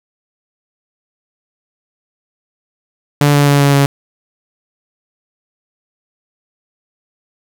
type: tone with pitch steps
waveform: sawtooth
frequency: 145 / 143.75 / 142.51 / 141.28 / 140.06 Hz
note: D3 / D3 / C#3 / C#3 / C#3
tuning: -22 / -37 / +48 / +33 / +18 cents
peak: -4 dBFS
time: 3.21-3.86 s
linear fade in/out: 2 ms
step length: 130 ms
effects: 7-bit